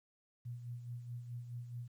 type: tone with tremolo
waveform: sine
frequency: 120.7 Hz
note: B2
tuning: 39 cents flat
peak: -40 dBFS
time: 0.45-1.88 s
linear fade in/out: 10 ms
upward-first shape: sine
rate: 4.7 Hz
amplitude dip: 55%
effects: 12-bit